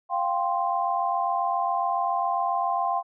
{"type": "chord", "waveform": "sine", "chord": "F suspended second", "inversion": "none", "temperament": "just", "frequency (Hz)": [698.5, 785.8, 1047.7], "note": ["F5", "G5", "C6"], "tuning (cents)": [0, 4, 2], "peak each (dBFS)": [-27, -27, -27], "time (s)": [0.09, 3.03], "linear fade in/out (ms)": 50, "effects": []}